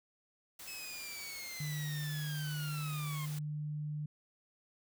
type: noise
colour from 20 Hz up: white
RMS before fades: -49 dBFS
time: 0.59-3.39 s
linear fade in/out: 5 ms
type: linear sweep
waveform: 20% pulse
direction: down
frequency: 2607 to 1049 Hz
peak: -39 dBFS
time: 0.67-3.26 s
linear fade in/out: 10 ms
type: tone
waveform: sine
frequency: 150 Hz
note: D3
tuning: 37 cents sharp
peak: -36 dBFS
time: 1.6-4.06 s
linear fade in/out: 5 ms
effects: none